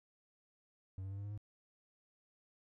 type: tone with pitch steps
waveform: triangle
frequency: 94.8 / 96.68 / 98.6 / 100.55 / 102.55 / 104.58 Hz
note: F#2 / G2 / G2 / G2 / G#2 / G#2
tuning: +43 / -23 / +11 / +44 / -21 / +13 cents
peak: -39 dBFS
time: 0.98-1.376 s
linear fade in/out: 0 ms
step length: 66 ms
effects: none